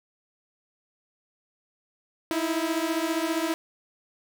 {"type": "beating tone pair", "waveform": "sawtooth", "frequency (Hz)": [318.2, 333.2], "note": ["D#4", "E4"], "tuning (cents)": [39, 19], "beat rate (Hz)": 15, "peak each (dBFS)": [-24, -24], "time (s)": [2.31, 3.54], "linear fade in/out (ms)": 0, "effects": []}